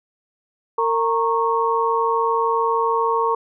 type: tone cluster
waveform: sine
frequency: 457.5 / 927 / 1100 Hz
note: A#4 / A#5 / C#6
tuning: -32 / -10 / -14 cents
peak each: -21 dBFS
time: 0.78-3.35 s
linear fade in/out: 5 ms
effects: none